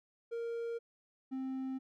triangle tone pair in turn, 465.4 / 263.1 Hz, A#4 / C4, -3 / +10 cents, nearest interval minor seventh, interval 987 cents, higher first, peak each -34 / -34 dBFS, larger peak neither, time 0.31-0.79 / 1.31-1.79 s, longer neither, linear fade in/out 20 ms, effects none

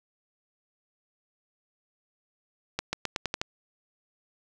accelerating click train, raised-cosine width 0.2 ms, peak -11 dBFS, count 7, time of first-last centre 2.79-3.415 s, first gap 140 ms, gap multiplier 0.88, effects none

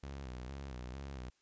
sawtooth tone with vibrato, 65.41 Hz, C2, in tune, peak -39 dBFS, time 0.03-1.3 s, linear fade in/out 5 ms, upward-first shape square, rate 2.2 Hz, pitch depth 91 cents each way, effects white hiss -75 dBFS RMS until 1.41 s + resampled to 16000 Hz

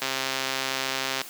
click train, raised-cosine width 0.2 ms, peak -9 dBFS, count 160, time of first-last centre 0.02-1.215 s, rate 133 Hz, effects white hiss -42 dBFS RMS until 1.29 s + high-pass 200 Hz 12 dB/octave

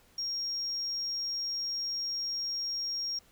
sine tone, 5580 Hz, F8, 2 cents flat, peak -30 dBFS, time 0.18-3.19 s, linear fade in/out 5 ms, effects tanh soft clip ceiling -28 dBFS + pink hiss -63 dBFS RMS until 3.31 s

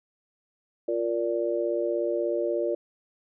sine chord, Bb major, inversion second, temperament just, 349.6 / 466.2 / 582.7 Hz, F4 / Bb4 / D5, +2 / 0 / -14 cents, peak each -28 / -30 / -28 dBFS, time 0.88-2.75 s, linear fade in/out 5 ms, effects none

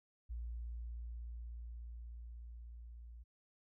sine tone with level ramp, 58.27 Hz, A#1, in tune, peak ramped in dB -40 to -50 dBFS, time 0.29-3.24 s, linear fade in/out 20 ms, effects none

